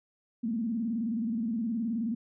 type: tone with vibrato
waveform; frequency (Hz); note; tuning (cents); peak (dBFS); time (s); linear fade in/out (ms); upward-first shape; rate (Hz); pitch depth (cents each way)
sine; 226.7; A#3; -48; -28; 0.43-2.15; 10; square; 19; 100
effects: none